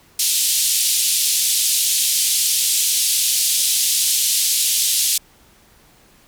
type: band-pass noise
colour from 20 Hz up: white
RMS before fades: -18 dBFS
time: 0.19-5.18 s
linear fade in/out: 5 ms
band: 3100 to 12000 Hz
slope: 24 dB/octave
effects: pink hiss -52 dBFS RMS until 6.27 s